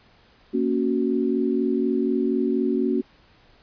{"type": "chord", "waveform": "sine", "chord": "F# major", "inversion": "first", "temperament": "equal", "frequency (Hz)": [233.1, 277.2, 370], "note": ["A#3", "C#4", "F#4"], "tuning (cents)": [0, 0, 0], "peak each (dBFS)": -24, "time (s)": [0.53, 3.02], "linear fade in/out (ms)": 20, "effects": ["pink hiss -56 dBFS RMS until 3.62 s", "resampled to 11025 Hz"]}